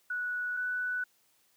sine tone pair in turn, 1472 / 1487.4 Hz, F#6 / F#6, -9 / +9 cents, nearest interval unison, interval 18 cents, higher second, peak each -31 / -30 dBFS, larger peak second, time 0.1-0.57 / 0.57-1.04 s, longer neither, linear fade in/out 5 ms, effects white hiss -69 dBFS RMS until 1.56 s + high-pass 100 Hz 12 dB/octave

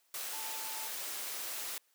sine tone in noise, 880 Hz, A5, in tune, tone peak -47 dBFS, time 0.33-0.88 s, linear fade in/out 2 ms, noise white, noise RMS -40 dBFS, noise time 0.14-1.78 s, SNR -10 dB, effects white hiss -72 dBFS RMS until 1.94 s + high-pass 400 Hz 12 dB/octave

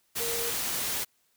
sine tone in noise, 466.2 Hz, A#4, in tune, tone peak -34 dBFS, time 0.19-0.51 s, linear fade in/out 20 ms, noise white, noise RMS -31 dBFS, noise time 0.15-1.05 s, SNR -6 dB, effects white hiss -70 dBFS RMS until 1.36 s

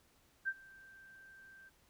sine tone with ADSR envelope, 1568 Hz, G6, in tune, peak -31 dBFS, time 0.45-1.7 s, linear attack 31 ms, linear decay 49 ms, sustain -24 dB, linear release 23 ms, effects pink hiss -70 dBFS RMS until 1.89 s

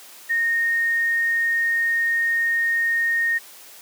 sine tone, 1849 Hz, A#6, 15 cents flat, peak -18 dBFS, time 0.29-3.39 s, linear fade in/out 20 ms, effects white hiss -44 dBFS RMS until 3.81 s + high-pass 300 Hz 12 dB/octave

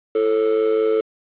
triangle tone with amplitude modulation, 440 Hz, A4, in tune, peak -10 dBFS, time 0.15-1.01 s, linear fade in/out 5 ms, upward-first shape sine, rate 105 Hz, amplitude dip 75%, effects resampled to 8000 Hz + 7-bit

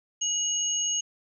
sine tone pair together, 2908 / 6564 Hz, F#7 / G#8, -31 / -21 cents, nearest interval octave + major second, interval 1410 cents, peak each -30 / -26 dBFS, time 0.21-1.01 s, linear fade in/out 10 ms, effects none

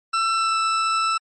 40% pulse tone with pitch glide, 1338 to 1322.6 Hz, E6 to E6, +25 to +5 cents, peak -18 dBFS, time 0.13-1.18 s, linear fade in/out 10 ms, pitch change -20 cents, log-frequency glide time 0.34-0.57 s, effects MP3 32 kbps

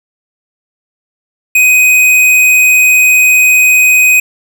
sine tone with hard clipping, 2505 Hz, D#7, 11 cents sharp, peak -5 dBFS, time 1.55-4.2 s, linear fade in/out 5 ms, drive 17 dB, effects none

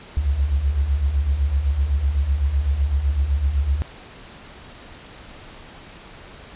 sine beating tone pair, 64.2 / 72.1 Hz, C2 / D2, -32 / -31 cents, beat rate 7.9 Hz, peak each -24 / -18 dBFS, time 0.17-3.82 s, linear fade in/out 0 ms, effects pink hiss -42 dBFS RMS until 6.55 s + resampled to 8000 Hz

